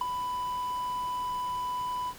triangle tone with ADSR envelope, 994 Hz, B5, 11 cents sharp, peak -21 dBFS, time 0.01-2.14 s, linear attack 4 ms, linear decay 11 ms, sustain -7 dB, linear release 56 ms, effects pink hiss -48 dBFS RMS until 2.18 s

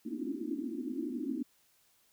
pink band-pass noise, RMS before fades -37 dBFS, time 0.05-1.43 s, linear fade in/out 10 ms, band 230 to 350 Hz, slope 96 dB/octave, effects white hiss -69 dBFS RMS until 2.12 s

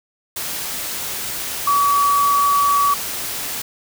sine tone in noise, 1139 Hz, C#6, 47 cents sharp, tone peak -13 dBFS, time 1.67-2.94 s, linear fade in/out 5 ms, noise white, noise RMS -26 dBFS, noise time 0.36-3.62 s, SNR +10 dB, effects none

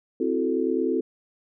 sine chord, F# half-diminished seventh, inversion second, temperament equal, 261.6 / 329.6 / 370 / 440 Hz, C4 / E4 / F#4 / A4, 0 / 0 / 0 / 0 cents, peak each -27 dBFS, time 0.2-1.01 s, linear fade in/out 5 ms, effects none

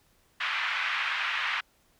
white band-pass noise, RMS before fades -30 dBFS, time 0.4-1.61 s, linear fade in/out 10 ms, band 1100 to 2700 Hz, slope 24 dB/octave, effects pink hiss -66 dBFS RMS until 1.99 s

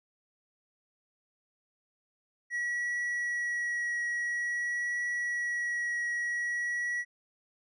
triangle tone with vibrato, 1922 Hz, B6, 48 cents flat, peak -28 dBFS, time 2.5-7.05 s, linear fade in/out 50 ms, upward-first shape triangle, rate 0.49 Hz, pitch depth 11 cents each way, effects resampled to 22050 Hz

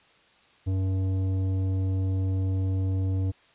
sine tone with tanh clipping, 94.8 Hz, F#2, 43 cents sharp, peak -25 dBFS, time 0.66-3.32 s, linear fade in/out 20 ms, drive 11 dB, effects white hiss -59 dBFS RMS until 3.54 s + resampled to 8000 Hz

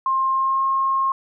sine tone with pitch glide, 1061 to 1073.9 Hz, C6 to C6, +24 to +45 cents, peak -17 dBFS, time 0.06-1.12 s, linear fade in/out 2 ms, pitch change +21 cents, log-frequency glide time 0.31-0.64 s, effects none

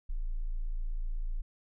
sine tone, 28 Hz, A0, 31 cents sharp, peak -30 dBFS, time 0.09-1.42 s, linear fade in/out 10 ms, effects none

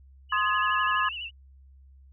sine tone with vibrato, 2811 Hz, F7, 11 cents sharp, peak -33 dBFS, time 0.29-1.31 s, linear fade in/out 50 ms, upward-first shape sine, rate 12 Hz, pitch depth 100 cents each way
sine chord, Ab major, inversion first, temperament equal with one note detuned, 1046.5 / 1244.5 / 1691.2 Hz, C6 / Eb6 / Ab6, 0 / 0 / +31 cents, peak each -27 dBFS, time 0.32-1.09 s, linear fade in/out 5 ms
clicks, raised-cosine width 0.5 ms, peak -35 dBFS, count 4, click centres 0.696 / 0.871 / 0.912 / 0.952 s
effects added 67 Hz sine -50 dBFS peak until 2.12 s

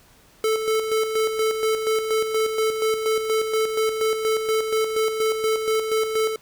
square tone with tremolo, 438.8 Hz, A4, 5 cents flat, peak -19 dBFS, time 0.44-6.36 s, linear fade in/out 2 ms, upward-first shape square, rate 4.2 Hz, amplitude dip 50%, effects pink hiss -54 dBFS RMS until 6.41 s

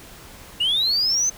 sine linear sweep, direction up, 2793 to 6272 Hz, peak -16 dBFS, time 0.6-1.3 s, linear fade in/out 10 ms, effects tanh soft clip ceiling -15 dBFS + pink hiss -43 dBFS RMS until 1.37 s

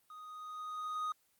triangle tone with level ramp, 1244.5 Hz, D#6, in tune, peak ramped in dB -46 to -31 dBFS, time 0.1-1.12 s, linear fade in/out 2 ms, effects white hiss -73 dBFS RMS until 1.39 s + Opus 32 kbps

